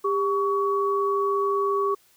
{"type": "tone pair together", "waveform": "sine", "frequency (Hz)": [399.1, 1126.4], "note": ["G4", "C#6"], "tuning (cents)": [31, 27], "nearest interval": "octave + tritone", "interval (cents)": 1796, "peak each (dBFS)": [-23, -24], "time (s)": [0.04, 1.95], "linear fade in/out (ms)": 10, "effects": ["white hiss -60 dBFS RMS until 2.16 s"]}